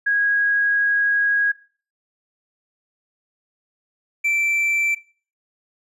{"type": "tone pair in turn", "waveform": ["sine", "triangle"], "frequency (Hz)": [1648, 2337], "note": ["G#6", "D7"], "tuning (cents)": [-14, -9], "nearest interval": "tritone", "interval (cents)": 605, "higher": "second", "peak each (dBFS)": -16, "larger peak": "neither", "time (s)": [[0.06, 1.52], [4.24, 4.95]], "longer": "first", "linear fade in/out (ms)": 10, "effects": ["noise-tail reverb RT60 0.4 s tail -18 dB re dry", "resampled to 32000 Hz"]}